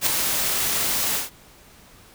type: noise with ADSR envelope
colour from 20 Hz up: white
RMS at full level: -18 dBFS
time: 0.01-1.3 s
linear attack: 56 ms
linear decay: 4 ms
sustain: -5 dB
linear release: 150 ms
effects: pink hiss -50 dBFS RMS until 2.14 s